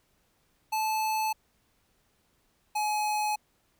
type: tone pair in turn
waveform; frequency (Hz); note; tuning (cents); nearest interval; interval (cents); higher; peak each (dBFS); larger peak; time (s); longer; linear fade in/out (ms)
square; 870 / 845.2; A5 / G#5; -20 / +30; minor second; 50; first; -27; neither; 0.72-1.33 / 2.75-3.36; neither; 10
effects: pink hiss -70 dBFS RMS until 3.79 s